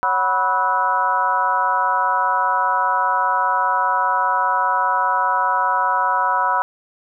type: harmonic tone with a mistuned harmonic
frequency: 185 Hz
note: F#3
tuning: in tune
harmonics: 3 / 4 / 5 / 6 / 7 / 8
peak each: -30 / -24 / -18 / -30 / -22 / -25 dBFS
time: 0.03-6.62 s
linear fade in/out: 0 ms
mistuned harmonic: 5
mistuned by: +100 cents
effects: none